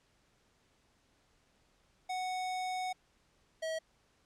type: tone pair in turn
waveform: square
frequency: 740 / 641.8 Hz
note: F#5 / E5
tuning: 0 / -46 cents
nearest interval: major second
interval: 246 cents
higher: first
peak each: -35 / -35 dBFS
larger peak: neither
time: 2.09-2.93 / 3.62-3.79 s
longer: first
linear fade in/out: 10 ms
effects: pink hiss -71 dBFS RMS until 4.25 s + low-pass 8000 Hz 12 dB/octave